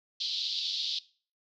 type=band-pass noise; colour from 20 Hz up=pink; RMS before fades=-33 dBFS; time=0.2-0.99 s; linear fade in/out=5 ms; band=3400 to 4700 Hz; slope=48 dB/octave; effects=noise-tail reverb RT60 0.4 s tail -19 dB re dry